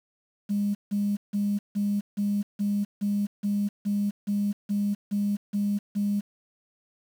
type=tone bursts; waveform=sine; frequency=203.7 Hz; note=G#3; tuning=33 cents flat; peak=-22 dBFS; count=14; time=0.49-6.21 s; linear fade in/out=20 ms; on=260 ms; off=160 ms; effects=tanh soft clip ceiling -18 dBFS + 8-bit